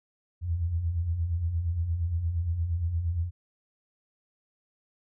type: beating tone pair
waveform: sine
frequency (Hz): 77.4 / 86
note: D#2 / F2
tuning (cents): -9 / -26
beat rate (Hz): 8.6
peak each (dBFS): -35 / -26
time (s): 0.41-3.31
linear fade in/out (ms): 50
effects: none